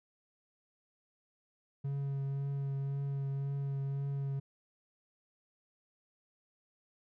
triangle tone with vibrato, 138.59 Hz, C#3, in tune, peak -31 dBFS, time 1.84-4.4 s, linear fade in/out 10 ms, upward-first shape triangle, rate 1.9 Hz, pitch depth 18 cents each way, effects none

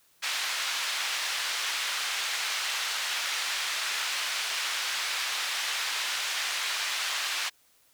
white band-pass noise, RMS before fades -31 dBFS, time 0.22-7.5 s, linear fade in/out 20 ms, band 1200 to 4200 Hz, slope 12 dB/octave, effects white hiss -64 dBFS RMS until 7.93 s

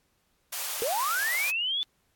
white high-pass noise, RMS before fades -33 dBFS, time 0.52-1.51 s, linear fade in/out 10 ms, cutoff 560 Hz, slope 24 dB/octave
sine linear sweep, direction up, 429.8 to 3520 Hz, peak -26 dBFS, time 0.82-1.83 s, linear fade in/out 0 ms
effects pink hiss -71 dBFS RMS until 2.15 s + AAC 64 kbps

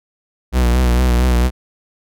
45% pulse tone with vibrato, 61.5 Hz, B1, 7 cents flat, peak -11 dBFS, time 0.52-1.51 s, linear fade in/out 50 ms, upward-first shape sine, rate 4.4 Hz, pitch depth 56 cents each way, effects none

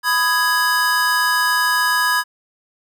square chord, G# minor, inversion first, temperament just, 996.7 / 1245.9 / 1661.2 Hz, B5 / D#6 / G#6, +16 / +2 / 0 cents, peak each -21 / -24 / -18 dBFS, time 0.03-2.24 s, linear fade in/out 50 ms, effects none

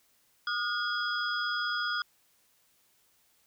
sine tone cluster, 1223 / 1438 / 3336 / 4984 Hz, D#6 / F#6 / G#7 / D#8, -30 / -50 / +7 / +2 cents, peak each -35 / -31 / -37 / -39 dBFS, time 0.47-2.02 s, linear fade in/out 2 ms, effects white hiss -68 dBFS RMS until 3.46 s

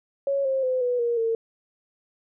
sine tone with pitch steps, 554.4 / 532.7 / 511.9 / 491.9 / 472.7 / 454.2 Hz, C#5 / C5 / C5 / B4 / A#4 / A#4, 0 / +31 / -38 / -7 / +24 / -45 cents, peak -21 dBFS, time 0.27-1.35 s, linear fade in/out 2 ms, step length 180 ms, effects none

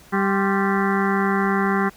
harmonic tone with a mistuned harmonic, 196 Hz, G3, in tune, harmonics 1 / 2 / 4 / 5 / 6 / 7 / 8 / 9 / 10, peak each -21 / -24 / -27 / -28 / -29 / -29 / -30 / -31 / -31 dBFS, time 0.12-1.9 s, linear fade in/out 20 ms, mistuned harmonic 5, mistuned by +120 cents, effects pink hiss -49 dBFS RMS until 1.96 s

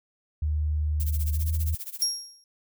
sine tone with pitch glide, 75.9 to 79.35 Hz, D#2 to D#2, -42 to +35 cents, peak -23 dBFS, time 0.42-1.75 s, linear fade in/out 5 ms, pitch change +77 cents, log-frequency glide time 1.32-1.44 s
violet noise with tremolo, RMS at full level -34 dBFS, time 1-2.04 s, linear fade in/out 0 ms, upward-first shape sine, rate 15 Hz, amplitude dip 90%
35% pulse tone with exponential decay, 5588 Hz, F8, in tune, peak -17 dBFS, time 2.02-2.44 s, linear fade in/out 1 ms, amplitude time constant 91 ms
effects none

